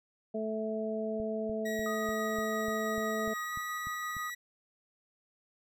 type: harmonic tone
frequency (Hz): 218.6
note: A3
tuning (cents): -11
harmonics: 1 / 2 / 3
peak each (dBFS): -36 / -36 / -36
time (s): 0.34-3.34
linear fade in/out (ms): 10
type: click train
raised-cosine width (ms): 5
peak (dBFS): -34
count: 11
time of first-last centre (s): 1.2-4.167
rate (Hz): 3.37
type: tone with pitch glide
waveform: 40% pulse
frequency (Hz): 1913 to 1938.6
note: A#6 to B6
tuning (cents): +44 to -33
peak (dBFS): -37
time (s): 1.65-4.35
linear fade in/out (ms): 10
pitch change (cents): +23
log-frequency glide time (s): 3.42-3.54
type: tone with tremolo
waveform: sine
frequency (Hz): 1244.5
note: D#6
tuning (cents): 0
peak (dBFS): -36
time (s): 1.86-4.3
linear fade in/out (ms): 2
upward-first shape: square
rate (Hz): 6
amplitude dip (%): 25
effects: none